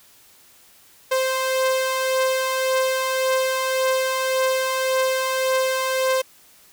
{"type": "beating tone pair", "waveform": "sawtooth", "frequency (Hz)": [521, 522.8], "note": ["C5", "C5"], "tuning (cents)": [-7, -1], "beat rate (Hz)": 1.8, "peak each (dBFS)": [-24, -16], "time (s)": [1.11, 6.22], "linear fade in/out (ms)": 10, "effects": ["white hiss -52 dBFS RMS until 6.72 s"]}